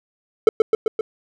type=tone with echo; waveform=triangle; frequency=440 Hz; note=A4; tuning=in tune; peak=-4 dBFS; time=0.47-0.49 s; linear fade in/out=2 ms; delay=130 ms; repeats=4; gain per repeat=-3 dB; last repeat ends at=1.01 s; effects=none